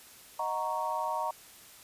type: chord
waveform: sine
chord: D# minor seventh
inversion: none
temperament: equal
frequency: 622.3 / 740 / 932.3 / 1108.7 Hz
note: D#5 / F#5 / A#5 / C#6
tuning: 0 / 0 / 0 / 0 cents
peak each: -37 / -38 / -32 / -37 dBFS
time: 0.39-1.31 s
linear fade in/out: 5 ms
effects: white hiss -53 dBFS RMS until 1.83 s + resampled to 32000 Hz